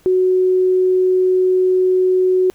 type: tone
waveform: sine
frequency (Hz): 370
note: F#4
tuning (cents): 0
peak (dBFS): -11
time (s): 0.06-2.5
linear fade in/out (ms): 0
effects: pink hiss -53 dBFS RMS until 2.54 s